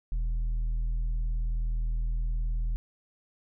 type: tone with tanh clipping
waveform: triangle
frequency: 40.42 Hz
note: E1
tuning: 33 cents flat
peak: -27 dBFS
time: 0.12-2.76 s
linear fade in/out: 0 ms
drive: 9 dB
effects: none